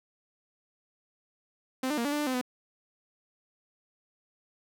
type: tone with pitch steps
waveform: sawtooth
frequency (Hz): 259.7 / 299.6 / 234.5 / 288.1 / 295.4 / 297 / 257.6 / 250.4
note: C4 / D4 / A#3 / D4 / D4 / D4 / C4 / B3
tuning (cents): -13 / +35 / +11 / -33 / +10 / +20 / -27 / +24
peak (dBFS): -24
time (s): 1.83-2.414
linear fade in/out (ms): 5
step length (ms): 73
effects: none